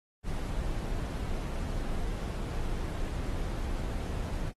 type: noise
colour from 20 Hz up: brown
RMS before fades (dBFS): -33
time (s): 0.23-4.53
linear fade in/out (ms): 50
effects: AAC 32 kbps